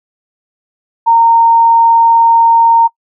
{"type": "tone", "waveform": "sine", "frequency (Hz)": 921, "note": "A#5", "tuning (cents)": -21, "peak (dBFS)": -4, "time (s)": [1.06, 2.88], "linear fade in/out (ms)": 20, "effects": ["noise-tail reverb RT60 0.1 s tail -23 dB re dry"]}